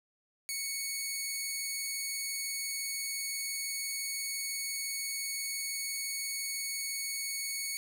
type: tone with vibrato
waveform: 10% pulse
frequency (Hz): 2217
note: C#7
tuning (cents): 0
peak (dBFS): -25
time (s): 0.49-7.77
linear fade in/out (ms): 0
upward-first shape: sine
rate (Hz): 20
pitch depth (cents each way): 20
effects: none